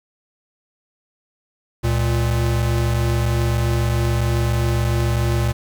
square tone pair together, 69.3 / 116.55 Hz, C#2 / A#2, 0 / 0 cents, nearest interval major sixth, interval 900 cents, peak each -22 / -19 dBFS, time 1.83-5.53 s, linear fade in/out 20 ms, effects 8-bit

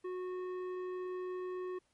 sine tone with tanh clipping, 366.1 Hz, F#4, 18 cents flat, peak -39 dBFS, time 0.04-1.79 s, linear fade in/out 10 ms, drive 11 dB, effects pink hiss -75 dBFS RMS until 1.93 s + MP3 48 kbps

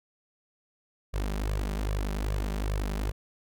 sawtooth tone with flanger, 50.7 Hz, G#1, 41 cents flat, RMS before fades -30 dBFS, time 1.13-3.12 s, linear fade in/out 20 ms, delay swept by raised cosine 1.7 to 5.2 ms, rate 2.5 Hz, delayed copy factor +1, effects none

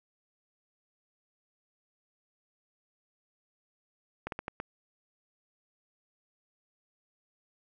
slowing click train, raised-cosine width 0.5 ms, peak -20 dBFS, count 5, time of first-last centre 4.27-4.601 s, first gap 52 ms, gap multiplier 1.32, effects none

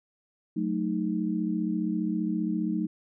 sine chord, D# diminished, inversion first, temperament equal, 185 / 220 / 311.1 Hz, F#3 / A3 / D#4, 0 / 0 / 0 cents, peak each -30 dBFS, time 0.56-2.87 s, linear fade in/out 10 ms, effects none

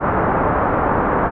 white low-pass noise, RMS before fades -17 dBFS, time 0-1.31 s, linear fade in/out 50 ms, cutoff 1300 Hz, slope 24 dB/octave, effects low-pass 2000 Hz 12 dB/octave

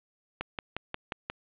click train, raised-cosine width 0.3 ms, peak -16 dBFS, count 6, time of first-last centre 0.41-1.3 s, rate 5.62 Hz, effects resampled to 8000 Hz + 8-bit

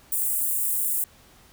white high-pass noise, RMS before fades -25 dBFS, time 0.12-1.04 s, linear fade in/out 2 ms, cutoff 8100 Hz, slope 48 dB/octave, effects pink hiss -54 dBFS RMS until 1.52 s

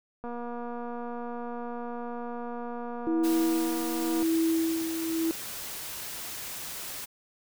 click train, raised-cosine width 1 ms, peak -25 dBFS, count 954, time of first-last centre 0.24-4.227 s, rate 239 Hz
sine tone with tremolo, 326.7 Hz, E4, 15 cents flat, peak -22 dBFS, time 3.07-5.31 s, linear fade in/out 0 ms, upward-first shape sine, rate 0.93 Hz, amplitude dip 60%
white noise, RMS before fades -38 dBFS, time 3.23-7.06 s, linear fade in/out 20 ms
effects none

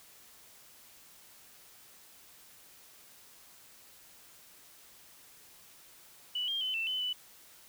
sine tone with pitch steps, 2962 / 3203 / 3037 / 2676 / 3028 / 2983 Hz, F#7 / G7 / F#7 / E7 / F#7 / F#7, +1 / +37 / +44 / +25 / +39 / +13 cents, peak -31 dBFS, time 6.35-7.13 s, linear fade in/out 5 ms, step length 130 ms, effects white hiss -57 dBFS RMS until 7.68 s

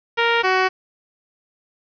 10% pulse tone pair in turn, 466.2 / 374.4 Hz, A#4 / F#4, 0 / +20 cents, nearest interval major third, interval 380 cents, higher first, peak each -7 dBFS, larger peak neither, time 0.17-0.43 / 0.43-0.69 s, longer neither, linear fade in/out 20 ms, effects resampled to 11025 Hz + 7-bit

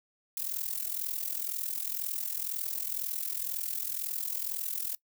violet noise with amplitude modulation, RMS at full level -31 dBFS, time 0.37-4.95 s, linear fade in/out 2 ms, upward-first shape sine, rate 42 Hz, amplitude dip 80%, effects noise-tail reverb RT60 0.1 s tail -22 dB re dry

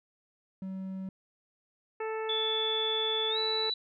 triangle tone, 190 Hz, F#3, 46 cents sharp, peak -33 dBFS, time 0.62-1.09 s, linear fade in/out 2 ms
harmonic tone, 440 Hz, A4, in tune, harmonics 1 / 2 / 3 / 4 / 5 / 6, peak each -33 / -39 / -43 / -45 / -47 / -49 dBFS, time 2-3.7 s, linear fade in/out 5 ms
sine tone with pitch glide, 3460 to 3952 Hz, A7 to B7, -30 to 0 cents, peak -29 dBFS, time 2.29-3.74 s, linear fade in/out 5 ms, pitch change +230 cents, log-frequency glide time 3.29-3.38 s
effects none

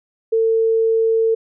sine tone, 450 Hz, A4, 39 cents sharp, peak -13 dBFS, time 0.32-1.35 s, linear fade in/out 10 ms, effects none

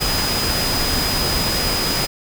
sine tone in noise, 4978 Hz, D#8, in tune, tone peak -22 dBFS, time 0-2.07 s, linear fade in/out 20 ms, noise pink, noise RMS -21 dBFS, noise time 0-2.07 s, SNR -4 dB, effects none

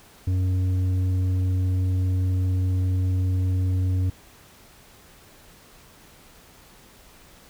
triangle tone with tanh clipping, 92.5 Hz, F#2, in tune, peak -21 dBFS, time 0.27-4.1 s, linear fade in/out 5 ms, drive 11 dB, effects pink hiss -51 dBFS RMS until 7.49 s

